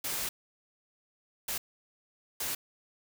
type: noise bursts at uneven times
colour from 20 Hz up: white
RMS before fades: -34 dBFS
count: 3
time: 0.04-0.29 / 1.48-1.58 / 2.4-2.55 s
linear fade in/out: 5 ms
effects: none